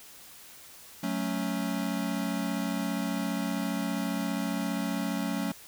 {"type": "chord", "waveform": "square", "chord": "F# minor", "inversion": "none", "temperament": "equal", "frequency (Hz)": [185, 220, 277.2], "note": ["F#3", "A3", "C#4"], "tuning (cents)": [0, 0, 0], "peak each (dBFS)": -34, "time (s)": [1.03, 5.52], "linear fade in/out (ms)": 5, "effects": ["white hiss -50 dBFS RMS until 5.67 s"]}